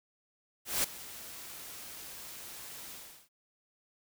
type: noise with ADSR envelope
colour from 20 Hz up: white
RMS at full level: -28 dBFS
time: 0.65-3.29 s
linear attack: 190 ms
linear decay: 5 ms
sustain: -18 dB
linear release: 370 ms
effects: none